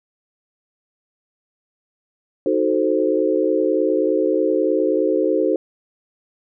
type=chord; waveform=sine; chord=D# diminished seventh; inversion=none; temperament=equal; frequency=311.1 / 370 / 440 / 523.3 Hz; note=D#4 / F#4 / A4 / C5; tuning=0 / 0 / 0 / 0 cents; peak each=-21 dBFS; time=2.46-5.56 s; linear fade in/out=2 ms; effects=none